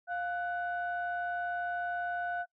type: tone pair together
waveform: sine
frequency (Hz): 703.7 / 1491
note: F5 / F#6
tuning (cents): +13 / +13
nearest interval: octave + minor second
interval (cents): 1300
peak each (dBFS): -33 / -35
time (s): 0.07-2.46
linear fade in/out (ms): 50
effects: noise-tail reverb RT60 0.1 s tail -24 dB re dry + tanh soft clip ceiling -25 dBFS